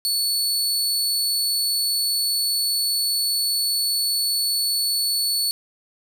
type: tone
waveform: sawtooth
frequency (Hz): 4435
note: C#8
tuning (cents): 0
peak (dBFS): -17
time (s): 0.05-5.51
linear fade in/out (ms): 0
effects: none